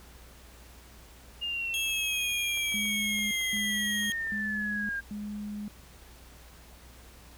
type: exponential sweep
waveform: sine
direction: down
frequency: 2836 to 1600 Hz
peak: -30 dBFS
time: 1.41-5.01 s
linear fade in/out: 20 ms
type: tone with pitch glide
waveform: sawtooth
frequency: 3264 to 3243 Hz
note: G#7 to G#7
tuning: -31 to -42 cents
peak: -28 dBFS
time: 1.74-4.12 s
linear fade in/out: 0 ms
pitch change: -11 cents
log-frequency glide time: 2.59-3.68 s
type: clicks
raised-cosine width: 0.5 ms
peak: -35 dBFS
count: 8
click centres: 2.574 / 2.723 / 2.855 / 3.188 / 3.412 / 3.568 / 4.033 / 4.271 s
type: tone bursts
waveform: sine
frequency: 207.8 Hz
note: G#3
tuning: 1 cent sharp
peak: -34 dBFS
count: 4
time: 2.74-5.68 s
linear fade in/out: 0 ms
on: 570 ms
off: 220 ms
effects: added 60 Hz sine -52 dBFS peak until 7.37 s + pink hiss -54 dBFS RMS until 7.37 s